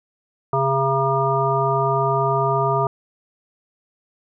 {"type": "harmonic tone with a mistuned harmonic", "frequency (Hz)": 135.6, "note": "C#3", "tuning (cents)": -38, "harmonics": [1, 3, 5, 7, 9], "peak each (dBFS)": [-23, -23, -23, -23, -23], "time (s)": [0.53, 2.87], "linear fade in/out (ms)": 2, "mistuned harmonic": 9, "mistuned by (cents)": -21, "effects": []}